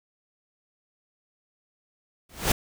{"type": "noise with exponential growth", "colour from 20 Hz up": "pink", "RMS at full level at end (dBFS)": -17, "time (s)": [2.29, 2.52], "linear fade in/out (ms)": 5, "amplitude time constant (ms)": 49, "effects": []}